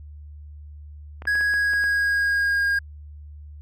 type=clicks; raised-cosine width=0.5 ms; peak=-23 dBFS; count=7; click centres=1.221 / 1.254 / 1.354 / 1.41 / 1.539 / 1.735 / 1.84 s
type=tone with pitch glide; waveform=triangle; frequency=1661.2 to 1623.3 Hz; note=G#6 to G#6; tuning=0 to -40 cents; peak=-17 dBFS; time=1.27-2.79 s; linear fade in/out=5 ms; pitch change=-40 cents; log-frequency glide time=1.4-2.66 s
effects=added 74 Hz sine -38 dBFS peak until 3.61 s